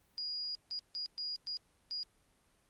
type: tone bursts at uneven times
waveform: sine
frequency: 4874 Hz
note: D#8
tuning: 37 cents flat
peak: -36 dBFS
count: 6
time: 0.18-0.55 / 0.71-0.79 / 0.95-1.06 / 1.18-1.36 / 1.47-1.57 / 1.91-2.03 s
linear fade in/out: 0 ms
effects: pink hiss -71 dBFS RMS until 2.69 s + Opus 32 kbps